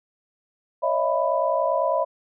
sine tone cluster, 551 / 619 / 669 / 992 Hz, C#5 / D#5 / E5 / B5, -11 / -9 / +25 / +7 cents, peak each -25 dBFS, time 0.82-2.05 s, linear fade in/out 20 ms, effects none

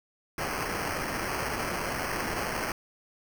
white noise with sample-and-hold, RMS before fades -32 dBFS, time 0.38-2.72 s, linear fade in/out 2 ms, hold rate 3675 Hz, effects none

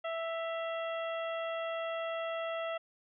harmonic tone with a mistuned harmonic, 659.3 Hz, E5, in tune, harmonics 1 / 2 / 3 / 4 / 5, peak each -35 / -41 / -45 / -47 / -49 dBFS, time 0.04-2.78 s, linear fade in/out 10 ms, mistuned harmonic 4, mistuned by +57 cents, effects none

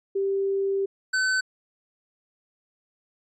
sine / square tone pair in turn, 392 / 1520.7 Hz, G4 / F#6, 0 / +47 cents, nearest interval octave + major seventh, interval 2347 cents, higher second, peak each -22 dBFS, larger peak neither, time 0.15-0.86 / 1.13-1.41 s, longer first, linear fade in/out 10 ms, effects resampled to 22050 Hz

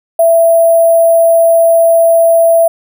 sine tone with sample-and-hold, 665 Hz, E5, 15 cents sharp, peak -4 dBFS, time 0.19-2.68 s, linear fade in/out 5 ms, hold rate 11025 Hz, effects none

